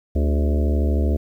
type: harmonic tone with a mistuned harmonic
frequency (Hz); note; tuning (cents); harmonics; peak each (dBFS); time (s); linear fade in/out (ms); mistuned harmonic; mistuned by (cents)
73.2; D2; -5; 1 / 3 / 4 / 5 / 6 / 7 / 8 / 9; -17 / -27 / -29 / -31 / -33 / -34 / -35 / -36; 0.15-1.17; 10; 6; -60
effects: 9-bit